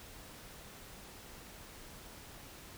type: silence
effects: pink hiss -52 dBFS RMS until 2.77 s